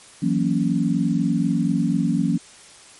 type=chord; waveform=sine; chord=F# dominant seventh; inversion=third; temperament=equal; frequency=164.81 / 185 / 233.1 / 277.2 Hz; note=E3 / F#3 / A#3 / C#4; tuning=0 / 0 / 0 / 0 cents; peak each=-23 dBFS; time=0.22-2.38 s; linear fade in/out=10 ms; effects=white hiss -46 dBFS RMS until 2.99 s + MP3 48 kbps